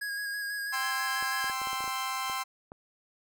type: tone with vibrato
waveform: square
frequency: 1648 Hz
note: G#6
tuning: 14 cents flat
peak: -33 dBFS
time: 0.01-1.51 s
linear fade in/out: 10 ms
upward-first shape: square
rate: 6.1 Hz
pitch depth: 18 cents each way
type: chord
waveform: sawtooth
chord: C major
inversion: second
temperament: equal with one note detuned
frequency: 784 / 1046.5 / 1324.6 Hz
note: G5 / C6 / E6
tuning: 0 / 0 / +8 cents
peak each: -34 / -29 / -35 dBFS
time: 0.72-2.44 s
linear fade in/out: 20 ms
type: clicks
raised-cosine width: 1 ms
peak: -30 dBFS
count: 11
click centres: 1.226 / 1.443 / 1.498 / 1.617 / 1.672 / 1.731 / 1.806 / 1.841 / 1.878 / 2.298 / 2.719 s
effects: none